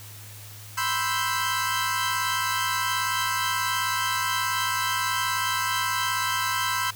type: chord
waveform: sawtooth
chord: C major seventh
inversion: third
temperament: equal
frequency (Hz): 987.8 / 1046.5 / 1318.5 / 1568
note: B5 / C6 / E6 / G6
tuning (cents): 0 / 0 / 0 / 0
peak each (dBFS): -26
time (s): 0.77-6.91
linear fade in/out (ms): 10
effects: added 104 Hz sine -43 dBFS peak until 6.95 s + white hiss -45 dBFS RMS until 6.95 s